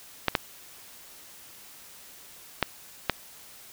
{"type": "clicks", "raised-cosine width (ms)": 0.3, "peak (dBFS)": -5, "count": 4, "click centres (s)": [0.283, 0.352, 2.627, 3.097], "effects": ["white hiss -49 dBFS RMS until 3.72 s"]}